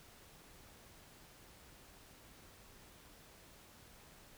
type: silence
effects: pink hiss -60 dBFS RMS until 4.37 s